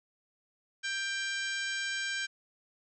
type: harmonic tone with a mistuned harmonic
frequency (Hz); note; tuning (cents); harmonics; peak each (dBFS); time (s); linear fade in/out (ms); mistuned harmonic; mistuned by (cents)
788; G5; +9; 2 / 3 / 4 / 5 / 6 / 7 / 8 / 9 / 10; -34 / -40 / -41 / -44 / -46 / -45 / -46 / -53 / -48; 0.83-2.27; 20; 8; +55
effects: none